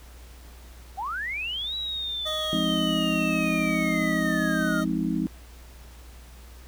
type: linear two-way sweep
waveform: sine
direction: up then down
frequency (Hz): 709 to 3910 to 1375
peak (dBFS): -28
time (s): 0.97-4.82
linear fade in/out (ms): 20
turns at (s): 1.75
type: tone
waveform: 25% pulse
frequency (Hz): 622.3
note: D#5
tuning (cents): 0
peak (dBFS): -26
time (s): 2.25-4.85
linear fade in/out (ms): 20
type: chord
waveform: sine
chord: F minor seventh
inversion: none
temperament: just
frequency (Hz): 174.61 / 209.5 / 261.9 / 314.3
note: F3 / Ab3 / C4 / Eb4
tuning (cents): 0 / +15 / +2 / +18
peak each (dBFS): -29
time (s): 2.53-5.27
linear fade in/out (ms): 0
effects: added 60 Hz sine -44 dBFS peak until 6.67 s + pink hiss -52 dBFS RMS until 6.67 s